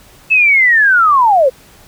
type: linear sweep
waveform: sine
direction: down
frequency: 2637 to 487.6 Hz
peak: -6 dBFS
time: 0.3-1.5 s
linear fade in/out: 20 ms
effects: pink hiss -43 dBFS RMS until 1.87 s